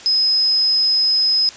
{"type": "tone", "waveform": "sine", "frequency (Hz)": 5080, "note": "D#8", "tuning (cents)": 35, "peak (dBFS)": -13, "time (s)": [0.06, 1.49], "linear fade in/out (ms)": 0, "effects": ["white hiss -38 dBFS RMS until 1.56 s", "resampled to 16000 Hz"]}